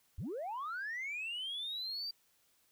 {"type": "linear sweep", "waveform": "sine", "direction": "up", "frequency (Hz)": [57.1, 4723], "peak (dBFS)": -36, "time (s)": [0.18, 2.11], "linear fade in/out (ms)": 5, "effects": ["tanh soft clip ceiling -35 dBFS", "white hiss -72 dBFS RMS until 2.71 s"]}